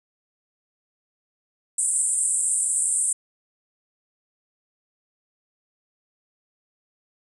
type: band-pass noise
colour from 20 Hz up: pink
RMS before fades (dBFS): -23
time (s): 1.78-3.13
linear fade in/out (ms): 5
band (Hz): 7900 to 9500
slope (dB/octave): 96
effects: none